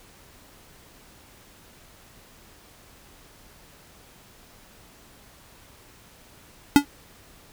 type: tone with exponential decay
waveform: square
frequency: 286 Hz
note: D4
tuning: 46 cents flat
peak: -7 dBFS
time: 6.76-6.85 s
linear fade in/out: 0 ms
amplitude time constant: 19 ms
effects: pink hiss -52 dBFS RMS until 7.52 s